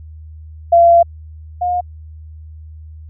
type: tone pair in turn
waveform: sine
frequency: 683 / 714.6 Hz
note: F5 / F5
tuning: -39 / +40 cents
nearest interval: minor second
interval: 79 cents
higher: second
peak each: -5 / -14 dBFS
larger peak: first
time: 0.72-1.03 / 1.61-1.81 s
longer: first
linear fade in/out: 10 ms
effects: added 78 Hz sine -32 dBFS peak until 3.09 s